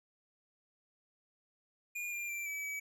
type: tone with pitch steps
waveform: square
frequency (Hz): 2428 / 2394 / 2354 / 2296 / 2283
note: D#7 / D7 / D7 / D7 / D7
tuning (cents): -43 / +33 / +3 / -40 / -50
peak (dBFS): -38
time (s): 1.95-2.8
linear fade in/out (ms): 10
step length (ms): 170
effects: none